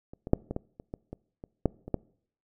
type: clicks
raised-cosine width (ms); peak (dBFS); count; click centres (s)
2; -30 / -23 / -6 / -19 / -18 / -29 / -23 / -25 / -28 / -9 / -26 / -13; 12; 0.135 / 0.271 / 0.334 / 0.51 / 0.564 / 0.799 / 0.939 / 1.13 / 1.439 / 1.657 / 1.88 / 1.943
effects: noise-tail reverb RT60 0.6 s tail -24 dB re dry